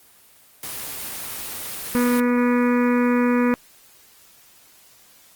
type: noise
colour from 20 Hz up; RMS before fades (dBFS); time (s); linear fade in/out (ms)
white; -31; 0.63-2.2; 2
type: harmonic tone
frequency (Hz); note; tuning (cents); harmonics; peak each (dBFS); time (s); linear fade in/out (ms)
244.1; B3; -20; 1 / 2 / 4 / 5 / 6 / 7 / 8 / 9 / 10; -17 / -23 / -29 / -31 / -33 / -34 / -35 / -36 / -37; 1.95-3.54; 0
effects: white hiss -52 dBFS RMS until 5.35 s + Opus 24 kbps